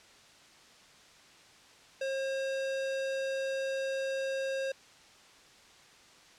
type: tone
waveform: square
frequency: 537 Hz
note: C5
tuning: 45 cents sharp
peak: -32 dBFS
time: 2.01-4.72 s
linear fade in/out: 5 ms
effects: white hiss -57 dBFS RMS until 6.38 s + low-pass 6000 Hz 12 dB/octave